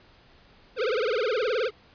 square tone with vibrato, 466.2 Hz, A#4, in tune, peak -24 dBFS, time 0.76-1.71 s, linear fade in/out 50 ms, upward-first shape triangle, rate 19 Hz, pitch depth 260 cents each way, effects pink hiss -56 dBFS RMS until 1.94 s + resampled to 11025 Hz

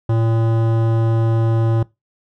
sine tone with hard clipping, 113.5 Hz, A#2, 46 cents flat, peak -16 dBFS, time 0.09-1.83 s, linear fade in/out 5 ms, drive 16 dB, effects noise-tail reverb RT60 0.2 s tail -21 dB re dry

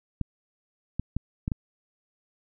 clicks, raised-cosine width 5 ms, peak -15 dBFS, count 5, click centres 0.213 / 0.996 / 1.166 / 1.479 / 1.518 s, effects none

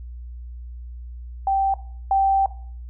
sine tone pair in turn, 780 / 780 Hz, G5 / G5, -9 / -9 cents, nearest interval unison, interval 0 cents, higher neither, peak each -17 / -15 dBFS, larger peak second, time 1.47-1.74 / 2.11-2.46 s, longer second, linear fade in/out 2 ms, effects noise-tail reverb RT60 0.5 s tail -17 dB re dry + added 60 Hz sine -33 dBFS peak until 2.89 s

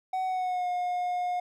triangle tone with pitch glide, 750 to 717.4 Hz, F#5 to F5, +23 to +46 cents, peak -25 dBFS, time 0.13-1.4 s, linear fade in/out 5 ms, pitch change -77 cents, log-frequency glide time 0.25-0.68 s, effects none

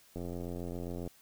click train, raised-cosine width 2 ms, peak -27 dBFS, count 81, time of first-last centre 0.16-1.075 s, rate 87.4 Hz, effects white hiss -62 dBFS RMS until 1.21 s

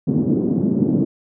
white band-pass noise, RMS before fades -18 dBFS, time 0.07-1.05 s, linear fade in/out 10 ms, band 150 to 300 Hz, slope 24 dB/octave, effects none

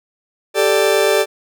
40% pulse chord, G suspended second, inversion none, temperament just, 392 / 441 / 588 Hz, G4 / A4 / D5, 0 / +4 / +2 cents, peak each -16 dBFS, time 0.54-1.26 s, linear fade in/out 50 ms, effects none

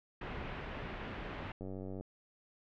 pink low-pass noise, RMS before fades -43 dBFS, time 0.21-1.52 s, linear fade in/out 5 ms, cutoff 2800 Hz, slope 24 dB/octave
click train, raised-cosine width 2 ms, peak -31 dBFS, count 39, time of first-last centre 1.61-2.01 s, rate 95.1 Hz
effects none

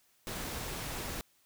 pink noise, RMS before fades -39 dBFS, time 0.27-1.21 s, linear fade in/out 0 ms, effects white hiss -69 dBFS RMS until 1.45 s

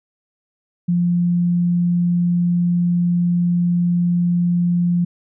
sine tone, 174.61 Hz, F3, in tune, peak -14 dBFS, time 0.88-5.05 s, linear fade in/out 10 ms, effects none

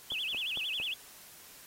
sine tone with vibrato, 2960 Hz, F#7, in tune, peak -32 dBFS, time 0.1-0.94 s, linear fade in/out 5 ms, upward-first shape sine, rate 11 Hz, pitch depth 280 cents each way
click train, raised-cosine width 1 ms, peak -33 dBFS, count 4, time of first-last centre 0.12-0.8 s, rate 4.41 Hz
effects white hiss -53 dBFS RMS until 1.66 s + AAC 48 kbps

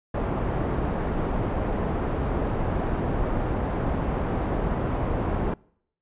pink low-pass noise, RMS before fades -26 dBFS, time 0.14-5.54 s, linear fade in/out 5 ms, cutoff 910 Hz, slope 12 dB/octave, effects noise-tail reverb RT60 0.7 s tail -26 dB re dry + resampled to 8000 Hz

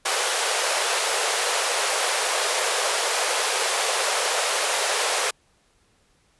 pink high-pass noise, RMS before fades -23 dBFS, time 0.05-5.31 s, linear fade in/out 10 ms, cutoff 440 Hz, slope 48 dB/octave, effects pink hiss -63 dBFS RMS until 6.39 s + resampled to 24000 Hz

